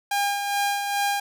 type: tone with tremolo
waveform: sawtooth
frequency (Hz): 807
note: G#5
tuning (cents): -50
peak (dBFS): -17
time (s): 0.11-1.2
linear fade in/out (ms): 5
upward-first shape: sine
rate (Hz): 2.4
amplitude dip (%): 45
effects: none